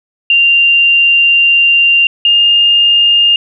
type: tone pair in turn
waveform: sine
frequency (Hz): 2782 / 2819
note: F7 / F7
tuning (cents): -7 / +16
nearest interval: unison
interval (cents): 23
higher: second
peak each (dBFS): -5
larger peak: neither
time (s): 0.3-2.07 / 2.25-3.36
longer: first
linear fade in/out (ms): 2
effects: none